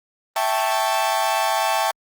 40% pulse chord, A dominant seventh, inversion second, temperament equal, 659.3 / 784 / 880 / 1108.7 Hz, E5 / G5 / A5 / C#6, 0 / 0 / 0 / 0 cents, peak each -24 / -23 / -22 / -26 dBFS, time 0.36-1.91 s, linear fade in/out 2 ms, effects Opus 24 kbps

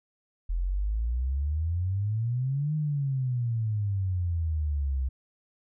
sine exponential two-way sweep, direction up then down, 41.2 to 155.1 to 63.8 Hz, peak -25 dBFS, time 0.49-5.09 s, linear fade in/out 10 ms, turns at 2.75 s, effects none

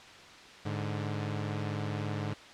sawtooth tone pair together, 104.16 / 147.2 Hz, G#2 / D3, +6 / +4 cents, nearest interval tritone, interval 598 cents, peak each -30 / -33 dBFS, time 0.65-2.34 s, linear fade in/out 10 ms, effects white hiss -50 dBFS RMS until 2.53 s + low-pass 4000 Hz 12 dB/octave

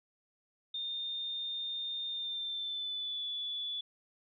sine tone with pitch glide, 3633 to 3447 Hz, A#7 to A7, -45 to -36 cents, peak -35 dBFS, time 0.74-3.81 s, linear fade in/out 5 ms, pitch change -91 cents, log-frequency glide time 2.09-3.25 s, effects none

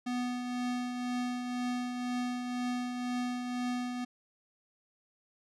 square tone with tremolo, 246.9 Hz, B3, in tune, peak -31 dBFS, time 0.06-4.05 s, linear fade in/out 10 ms, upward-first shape triangle, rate 2 Hz, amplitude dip 45%, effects low-pass 7000 Hz 12 dB/octave

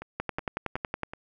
two click trains, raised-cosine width 0.5 ms, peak -14 / -23 dBFS, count 10 / 4, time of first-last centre 0.2-1.033 / 0.02-1.135 s, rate 10.8 / 2.69 Hz, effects none

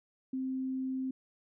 sine tone, 261.6 Hz, C4, in tune, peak -32 dBFS, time 0.33-1.11 s, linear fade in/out 5 ms, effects none

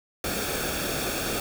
pink noise with comb filter, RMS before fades -29 dBFS, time 0.24-1.4 s, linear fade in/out 2 ms, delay 1 ms, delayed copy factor -0.6, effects none

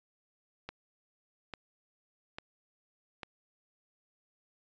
click train, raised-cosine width 0.3 ms, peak -24 dBFS, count 4, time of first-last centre 0.69-3.232 s, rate 1.18 Hz, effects resampled to 16000 Hz

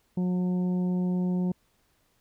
harmonic tone, 180.8 Hz, F#3, 40 cents flat, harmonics 1 / 2 / 3 / 4 / 5, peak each -24 / -36 / -44 / -48 / -49 dBFS, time 0.17-1.52 s, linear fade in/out 5 ms, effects pink hiss -69 dBFS RMS until 2.2 s

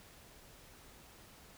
silence, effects pink hiss -58 dBFS RMS until 1.57 s

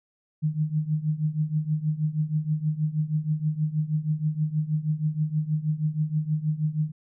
sine tone with tremolo, 153.8 Hz, D#3, 20 cents flat, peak -19 dBFS, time 0.42-6.92 s, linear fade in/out 20 ms, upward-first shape triangle, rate 6.3 Hz, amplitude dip 90%, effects none

